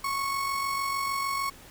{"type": "tone with amplitude modulation", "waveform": "35% pulse", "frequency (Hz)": 1103, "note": "C#6", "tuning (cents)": -9, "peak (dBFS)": -24, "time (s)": [0.04, 1.5], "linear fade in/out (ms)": 5, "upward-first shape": "sine", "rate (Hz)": 46.6, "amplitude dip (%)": 40, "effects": ["pink hiss -50 dBFS RMS until 1.7 s"]}